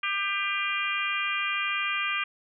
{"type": "harmonic tone with a mistuned harmonic", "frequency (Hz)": 399.2, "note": "G4", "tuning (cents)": 32, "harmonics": [3, 4, 5, 6, 7, 8], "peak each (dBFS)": [-32, -34, -35, -30, -34, -38], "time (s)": [0.03, 2.24], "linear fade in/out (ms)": 5, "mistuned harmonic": 4, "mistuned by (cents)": -22, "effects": []}